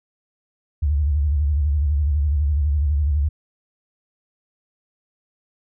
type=tone with vibrato; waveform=sine; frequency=73.1 Hz; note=D2; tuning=7 cents flat; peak=-16 dBFS; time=0.82-3.29 s; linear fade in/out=10 ms; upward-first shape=square; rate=12 Hz; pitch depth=93 cents each way; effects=none